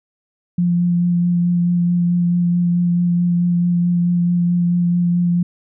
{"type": "tone with vibrato", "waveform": "sine", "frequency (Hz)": 174.61, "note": "F3", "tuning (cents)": 0, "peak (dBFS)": -13, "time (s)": [0.58, 5.43], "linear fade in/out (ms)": 5, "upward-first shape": "sine", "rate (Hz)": 4.6, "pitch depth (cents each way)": 13, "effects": []}